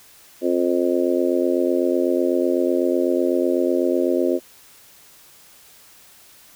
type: harmonic tone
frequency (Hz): 88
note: F2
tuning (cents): +14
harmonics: 3 / 4 / 5 / 6 / 7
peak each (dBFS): -23 / -20 / -27 / -24 / -26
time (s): 0.41-4.4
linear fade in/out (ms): 50
effects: white hiss -49 dBFS RMS until 6.55 s